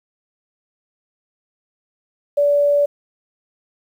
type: tone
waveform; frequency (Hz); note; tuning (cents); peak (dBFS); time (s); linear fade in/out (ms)
sine; 577; D5; -31; -12; 2.37-2.86; 10
effects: 8-bit